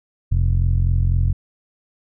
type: tone with low-pass filter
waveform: sawtooth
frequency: 44 Hz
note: F1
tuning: 14 cents sharp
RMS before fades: -17 dBFS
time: 0.31-1.33 s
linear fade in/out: 10 ms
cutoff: 110 Hz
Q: 3.6
effects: none